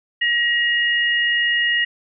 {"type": "tone pair together", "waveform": "sine", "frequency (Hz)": [1900, 2862], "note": ["A#6", "F7"], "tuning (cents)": [33, 42], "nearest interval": "perfect fifth", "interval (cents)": 709, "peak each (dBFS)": [-17, -21], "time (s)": [0.21, 1.85], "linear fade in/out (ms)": 10, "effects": []}